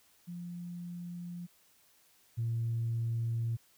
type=tone pair in turn; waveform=sine; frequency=174.61 / 115.51 Hz; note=F3 / A#2; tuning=0 / -15 cents; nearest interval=perfect fifth; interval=715 cents; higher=first; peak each=-39 / -29 dBFS; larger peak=second; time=0.27-1.47 / 2.37-3.57 s; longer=neither; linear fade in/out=20 ms; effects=tanh soft clip ceiling -26 dBFS + white hiss -66 dBFS RMS until 3.77 s